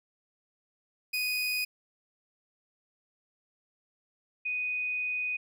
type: tone pair in turn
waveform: 30% pulse / sine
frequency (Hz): 2489 / 2489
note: D#7 / D#7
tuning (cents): 0 / 0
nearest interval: unison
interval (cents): 0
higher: neither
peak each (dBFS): -26 / -29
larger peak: first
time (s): 1.13-1.65 / 4.45-5.37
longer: second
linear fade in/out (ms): 10
effects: none